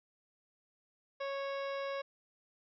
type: harmonic tone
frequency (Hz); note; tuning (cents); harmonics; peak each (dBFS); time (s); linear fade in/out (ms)
552; C#5; -7; 1 / 2 / 3 / 4 / 5 / 6 / 7 / 9 / 10; -37 / -43 / -48 / -49 / -54 / -57 / -54 / -59 / -61; 1.2-2.02; 10
effects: none